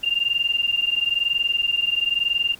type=tone pair together; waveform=sine; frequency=2786 / 2807 Hz; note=F7 / F7; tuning=-5 / +8 cents; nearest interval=unison; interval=13 cents; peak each=-22 dBFS; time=0.03-2.55 s; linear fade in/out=10 ms; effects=pink hiss -48 dBFS RMS until 2.59 s